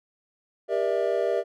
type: chord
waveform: triangle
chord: E half-diminished seventh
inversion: first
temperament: just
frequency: 395.6 / 474.7 / 593.3 / 659.3 Hz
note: G4 / Bb4 / D5 / E5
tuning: +16 / +31 / +18 / 0 cents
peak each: -26 dBFS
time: 0.68-1.44 s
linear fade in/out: 50 ms
effects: none